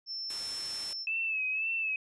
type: tone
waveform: sine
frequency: 5350 Hz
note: E8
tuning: 25 cents sharp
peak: -35 dBFS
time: 0.06-1.07 s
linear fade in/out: 50 ms
type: noise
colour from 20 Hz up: white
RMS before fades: -43 dBFS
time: 0.3-0.93 s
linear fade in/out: 0 ms
type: tone with vibrato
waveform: sine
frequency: 2605 Hz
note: E7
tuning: 21 cents flat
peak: -29 dBFS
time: 1.07-1.96 s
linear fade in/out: 2 ms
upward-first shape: sine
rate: 1.9 Hz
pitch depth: 57 cents each way
effects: resampled to 24000 Hz